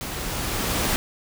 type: noise with level ramp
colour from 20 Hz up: pink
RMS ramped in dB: -32 to -22 dBFS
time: 0.01-0.96 s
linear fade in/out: 0 ms
effects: none